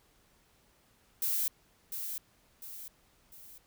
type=noise with echo; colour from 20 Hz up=violet; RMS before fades=-31 dBFS; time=1.22-1.48 s; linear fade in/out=2 ms; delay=700 ms; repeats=3; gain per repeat=-7 dB; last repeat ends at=3.58 s; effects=pink hiss -67 dBFS RMS until 3.66 s